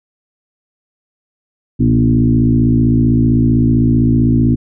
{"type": "tone with frequency modulation", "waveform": "sine", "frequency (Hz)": 185, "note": "F#3", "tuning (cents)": 0, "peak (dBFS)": -8, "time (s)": [1.79, 4.56], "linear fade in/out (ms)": 20, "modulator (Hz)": 55.6, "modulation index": 2.1, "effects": []}